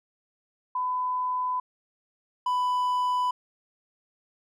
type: tone pair in turn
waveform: sine / triangle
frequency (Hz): 1004 / 995.3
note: B5 / B5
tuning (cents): +28 / +13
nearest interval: unison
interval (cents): 15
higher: first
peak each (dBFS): -25 / -21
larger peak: second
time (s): 0.75-1.6 / 2.46-3.31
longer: neither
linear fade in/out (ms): 5
effects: none